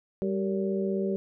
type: tone cluster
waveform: sine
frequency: 196.9 / 385.4 / 461.5 / 571 Hz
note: G3 / G4 / A#4 / D5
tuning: +8 / -29 / -17 / -49 cents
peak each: -29 / -29 / -36 / -36 dBFS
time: 0.22-1.16 s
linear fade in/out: 0 ms
effects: none